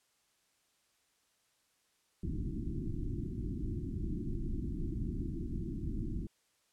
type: low-pass noise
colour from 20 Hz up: pink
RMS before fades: -37 dBFS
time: 2.23-6.27 s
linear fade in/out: 5 ms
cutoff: 360 Hz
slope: 96 dB/octave
effects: white hiss -74 dBFS RMS until 6.72 s + low-pass 10000 Hz 12 dB/octave